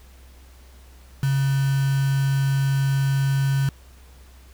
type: tone with quantisation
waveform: sine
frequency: 136.8 Hz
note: C#3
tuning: 23 cents flat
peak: -18 dBFS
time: 1.23-3.69 s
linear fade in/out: 2 ms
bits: 5
effects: added 64 Hz sine -45 dBFS peak until 4.53 s + pink hiss -54 dBFS RMS until 4.53 s